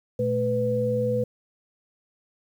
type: tone cluster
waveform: sine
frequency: 118.4 / 217.1 / 496.9 Hz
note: A#2 / A3 / B4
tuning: +27 / -23 / +11 cents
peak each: -28 / -30 / -23 dBFS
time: 0.19-1.24 s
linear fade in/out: 5 ms
effects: 9-bit

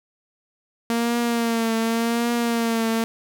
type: tone with vibrato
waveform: sawtooth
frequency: 231.2 Hz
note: A#3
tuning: 14 cents flat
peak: -16 dBFS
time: 0.9-3.04 s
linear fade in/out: 0 ms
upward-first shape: triangle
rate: 0.88 Hz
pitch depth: 51 cents each way
effects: none

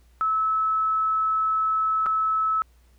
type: tone with dropouts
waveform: sine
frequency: 1300 Hz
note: E6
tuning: 24 cents flat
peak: -20 dBFS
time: 0.21-2.62 s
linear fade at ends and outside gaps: 0 ms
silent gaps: 2.06-2.065 s
effects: added 60 Hz sine -54 dBFS peak until 2.98 s + pink hiss -65 dBFS RMS until 2.98 s

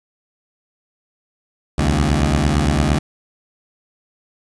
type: beating tone pair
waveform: 15% pulse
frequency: 68.6 / 77.4 Hz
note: C#2 / D#2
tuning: -17 / -9 cents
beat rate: 8.8 Hz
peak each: -11 dBFS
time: 1.78-2.99 s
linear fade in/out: 5 ms
effects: resampled to 22050 Hz + 7-bit

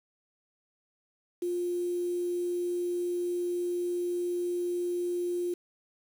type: tone with quantisation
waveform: sine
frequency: 352.1 Hz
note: F4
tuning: 14 cents sharp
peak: -28 dBFS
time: 1.42-5.54 s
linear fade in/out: 5 ms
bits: 8
effects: none

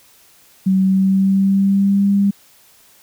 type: tone with pitch glide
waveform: sine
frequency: 190 to 199.56 Hz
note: F#3 to G3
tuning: +46 to +31 cents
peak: -11 dBFS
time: 0.66-2.31 s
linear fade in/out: 10 ms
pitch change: +85 cents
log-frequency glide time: 0.82-2.09 s
effects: white hiss -50 dBFS RMS until 3.02 s

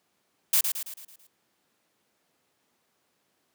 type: noise with echo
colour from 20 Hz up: blue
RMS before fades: -21 dBFS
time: 0.53-0.61 s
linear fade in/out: 5 ms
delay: 110 ms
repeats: 6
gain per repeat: -6 dB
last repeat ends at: 1.27 s
effects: pink hiss -72 dBFS RMS until 3.54 s + high-pass 200 Hz 12 dB/octave

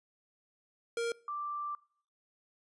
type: tone pair in turn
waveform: square / sine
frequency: 466.7 / 1176 Hz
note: A#4 / D6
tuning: +2 / +2 cents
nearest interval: octave + major third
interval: 1600 cents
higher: second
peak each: -32 / -35 dBFS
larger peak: first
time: 0.97-1.12 / 1.28-1.75 s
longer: second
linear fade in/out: 2 ms
effects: noise-tail reverb RT60 0.6 s tail -24 dB re dry + resampled to 24000 Hz

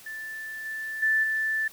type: tone with level steps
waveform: sine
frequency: 1760 Hz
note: A6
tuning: in tune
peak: -34 / -31 / -20 / -24 dBFS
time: 0.06-1.68 s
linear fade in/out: 5 ms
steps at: 0.65 / 1.02 / 1.23 s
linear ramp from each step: 10 ms
effects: white hiss -50 dBFS RMS until 1.72 s

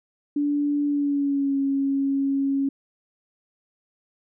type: tone with pitch glide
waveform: sine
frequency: 290 to 275 Hz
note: D4 to C#4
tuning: -22 to -14 cents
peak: -20 dBFS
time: 0.36-2.69 s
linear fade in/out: 5 ms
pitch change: -92 cents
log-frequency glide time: 0.86-1.58 s
effects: none

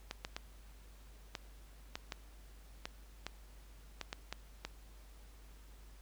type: clicks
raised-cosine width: 0.2 ms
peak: -22 dBFS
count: 12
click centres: 0.111 / 0.249 / 0.365 / 1.352 / 1.955 / 2.122 / 2.855 / 3.266 / 4.013 / 4.129 / 4.326 / 4.65 s
effects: added 50 Hz sine -54 dBFS peak until 6.01 s + pink hiss -64 dBFS RMS until 6.01 s

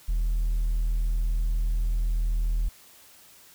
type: tone with hard clipping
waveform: sine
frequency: 40.27 Hz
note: E1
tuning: 40 cents flat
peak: -23 dBFS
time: 0.08-2.69 s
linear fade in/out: 10 ms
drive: 2 dB
effects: white hiss -53 dBFS RMS until 3.54 s

